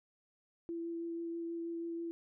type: tone with vibrato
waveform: sine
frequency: 335.8 Hz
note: E4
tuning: 32 cents sharp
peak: -37 dBFS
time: 0.69-2.11 s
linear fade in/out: 0 ms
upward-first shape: sine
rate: 6.2 Hz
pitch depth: 10 cents each way
effects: none